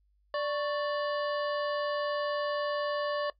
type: harmonic tone with a mistuned harmonic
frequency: 587.3 Hz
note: D5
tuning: in tune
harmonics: 1 / 2 / 3 / 5 / 6 / 7 / 8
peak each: -30 / -35 / -39 / -45 / -50 / -51 / -48 dBFS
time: 0.34-3.3 s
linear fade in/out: 2 ms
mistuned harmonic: 2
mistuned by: -100 cents
effects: noise-tail reverb RT60 0.1 s tail -19 dB re dry + added 50 Hz sine -66 dBFS peak until 3.39 s